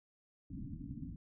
white low-pass noise, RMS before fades -45 dBFS, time 0.5-1.16 s, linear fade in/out 2 ms, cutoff 290 Hz, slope 96 dB/octave, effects none

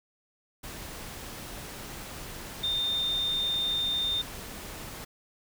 sine tone in noise, 3626 Hz, A#7, 49 cents flat, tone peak -26 dBFS, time 2.63-4.22 s, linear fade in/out 10 ms, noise pink, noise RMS -41 dBFS, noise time 0.63-5.05 s, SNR +12 dB, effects none

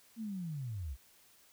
sine linear sweep, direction down, 233.1 to 56.6 Hz, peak -37 dBFS, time 0.16-0.97 s, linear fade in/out 50 ms, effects white hiss -64 dBFS RMS until 1.52 s

